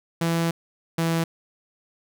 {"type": "tone pair in turn", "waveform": "sawtooth", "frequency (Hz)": [166.7, 165.17], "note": ["E3", "E3"], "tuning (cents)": [20, 4], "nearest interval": "unison", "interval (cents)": 16, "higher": "first", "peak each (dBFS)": -17, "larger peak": "neither", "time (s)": [[0.21, 0.51], [0.98, 1.24]], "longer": "first", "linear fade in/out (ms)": 5, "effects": []}